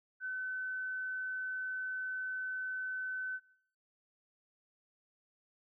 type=tone; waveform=sine; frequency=1517 Hz; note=F#6; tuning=43 cents sharp; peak=-36 dBFS; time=0.2-3.4 s; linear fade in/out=50 ms; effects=noise-tail reverb RT60 0.6 s tail -19 dB re dry